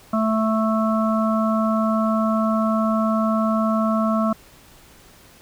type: harmonic tone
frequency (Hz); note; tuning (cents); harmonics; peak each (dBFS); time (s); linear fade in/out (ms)
220; A3; 0; 1 / 3 / 5 / 6; -19 / -24 / -26 / -27; 0.13-4.33; 5
effects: pink hiss -49 dBFS RMS until 5.41 s